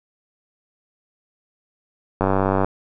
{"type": "click train", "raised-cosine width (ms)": 1, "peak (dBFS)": -5, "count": 43, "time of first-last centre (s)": [2.21, 2.646], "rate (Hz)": 96.4, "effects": []}